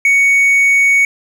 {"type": "tone", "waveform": "triangle", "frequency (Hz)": 2230, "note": "C#7", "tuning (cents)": 10, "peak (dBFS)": -6, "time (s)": [0.05, 1.05], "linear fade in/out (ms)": 2, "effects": []}